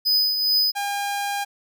square tone with tremolo, 5000 Hz, D#8, 8 cents sharp, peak -16 dBFS, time 0.05-0.72 s, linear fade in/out 20 ms, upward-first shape triangle, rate 2.4 Hz, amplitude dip 55%
sawtooth tone, 807 Hz, G#5, 50 cents flat, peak -20 dBFS, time 0.75-1.45 s, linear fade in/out 20 ms
effects none

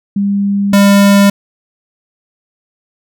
sine / square tone pair in turn, 200.2 / 200.2 Hz, G3 / G3, +37 / +37 cents, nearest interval unison, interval 0 cents, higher neither, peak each -10 / -5 dBFS, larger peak second, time 0.16-0.73 / 0.73-1.3 s, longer neither, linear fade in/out 5 ms, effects none

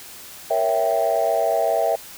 sine chord, A# diminished seventh, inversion none, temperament equal, 466.2 / 554.4 / 659.3 / 784 Hz, A#4 / C#5 / E5 / G5, 0 / 0 / 0 / 0 cents, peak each -25 / -24 / -19 / -23 dBFS, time 0.5-1.96 s, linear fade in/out 10 ms, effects tanh soft clip ceiling -10 dBFS + white hiss -40 dBFS RMS until 2.17 s

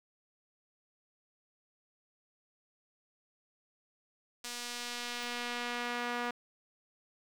sawtooth tone with band-pass filter sweep, 241.4 Hz, B3, 39 cents flat, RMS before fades -38 dBFS, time 4.44-6.31 s, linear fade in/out 5 ms, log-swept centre 6400 to 1400 Hz, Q 0.79, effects 9-bit

